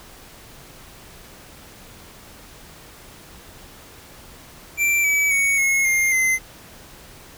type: tone with pitch steps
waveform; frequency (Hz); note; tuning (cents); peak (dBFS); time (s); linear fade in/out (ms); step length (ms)
square; 2349 / 2289 / 2230 / 2173 / 2117 / 2063; D7 / D7 / C#7 / C#7 / C7 / C7; 0 / -45 / +10 / -35 / +20 / -25; -17; 4.77-6.39; 50; 270
effects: pink hiss -44 dBFS RMS until 7.37 s